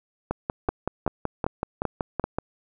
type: two click trains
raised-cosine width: 1 ms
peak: -11 / -10 dBFS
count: 12 / 5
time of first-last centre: 0.31-2.385 / 0.69-2.24 s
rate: 5.3 / 2.58 Hz
effects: none